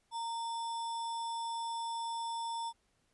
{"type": "tone with sample-and-hold", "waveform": "sine", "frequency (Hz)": 922, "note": "A#5", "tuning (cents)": -19, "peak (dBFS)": -35, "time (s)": [0.11, 2.73], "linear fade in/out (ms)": 50, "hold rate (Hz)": 4410, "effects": ["pink hiss -75 dBFS RMS until 3.13 s", "resampled to 24000 Hz"]}